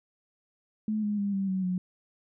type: tone with pitch steps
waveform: sine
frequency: 215 / 208 / 201.3 / 194.78 / 188.47 / 182.37 Hz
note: A3 / G#3 / G3 / G3 / F#3 / F#3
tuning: -40 / +3 / +46 / -11 / +32 / -25 cents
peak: -26 dBFS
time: 0.88-1.78 s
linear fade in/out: 2 ms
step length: 150 ms
effects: none